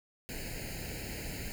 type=noise with comb filter; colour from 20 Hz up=pink; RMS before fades=-40 dBFS; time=0.29-1.52 s; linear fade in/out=0 ms; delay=0.43 ms; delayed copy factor=+0.95; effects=none